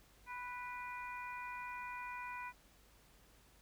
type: harmonic tone with a mistuned harmonic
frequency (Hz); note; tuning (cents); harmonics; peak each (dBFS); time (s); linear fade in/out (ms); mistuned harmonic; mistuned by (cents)
493.9; B4; 0; 2 / 3 / 4 / 5; -45 / -51 / -52 / -50; 0.26-2.53; 50; 5; -31
effects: added 50 Hz sine -68 dBFS peak until 3.61 s + pink hiss -67 dBFS RMS until 3.61 s